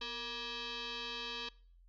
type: tone with frequency modulation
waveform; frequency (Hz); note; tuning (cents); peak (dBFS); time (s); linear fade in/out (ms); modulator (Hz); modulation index
sine; 246.9; B3; 0; -39; 0.01-1.49; 5; 711; 6
effects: noise-tail reverb RT60 0.5 s tail -23 dB re dry + added 43 Hz sine -59 dBFS peak until 1.88 s